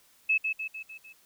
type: tone with echo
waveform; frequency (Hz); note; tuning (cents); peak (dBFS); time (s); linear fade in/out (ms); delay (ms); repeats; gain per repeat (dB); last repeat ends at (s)
sine; 2598; E7; -26; -21; 0.29-0.38; 10; 150; 5; -5; 1.13
effects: white hiss -62 dBFS RMS until 1.25 s